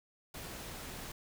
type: noise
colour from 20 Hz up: pink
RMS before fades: -45 dBFS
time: 0.34-1.12 s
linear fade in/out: 5 ms
effects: none